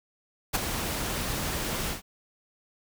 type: noise with ADSR envelope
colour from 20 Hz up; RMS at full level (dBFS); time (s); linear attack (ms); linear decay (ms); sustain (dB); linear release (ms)
pink; -22; 0.53-2.02; 23; 14; -9; 120
effects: none